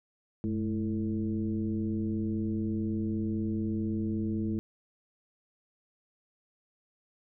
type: tone with frequency modulation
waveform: sine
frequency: 214.5 Hz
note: A3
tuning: 44 cents flat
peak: -28 dBFS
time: 0.44-4.59 s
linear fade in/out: 0 ms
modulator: 115 Hz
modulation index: 1.1
effects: none